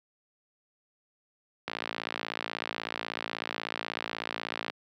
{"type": "click train", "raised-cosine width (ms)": 0.3, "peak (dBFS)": -15, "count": 171, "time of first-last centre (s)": [1.68, 4.7], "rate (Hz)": 56.3, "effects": ["high-pass 200 Hz 12 dB/octave"]}